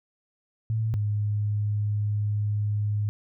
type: tone pair in turn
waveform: sine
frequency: 110.9 / 104.3 Hz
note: A2 / G#2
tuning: +14 / +8 cents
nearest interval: minor second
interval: 106 cents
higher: first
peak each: -23 dBFS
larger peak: neither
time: 0.7-0.94 / 0.94-3.09 s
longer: second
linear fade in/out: 0 ms
effects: none